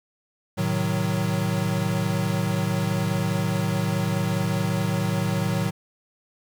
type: chord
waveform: square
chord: A diminished seventh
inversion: none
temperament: equal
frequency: 110 / 130.81 / 155.56 / 185 Hz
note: A2 / C3 / Eb3 / Gb3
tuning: 0 / 0 / 0 / 0 cents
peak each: -28 / -33 / -28 / -27 dBFS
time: 0.57-5.71 s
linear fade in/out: 20 ms
effects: 9-bit